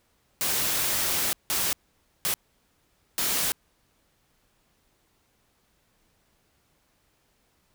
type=noise bursts at uneven times; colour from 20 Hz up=white; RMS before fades=-26 dBFS; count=4; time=0.41-1.33 / 1.5-1.73 / 2.25-2.34 / 3.18-3.52 s; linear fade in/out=0 ms; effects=pink hiss -68 dBFS RMS until 7.74 s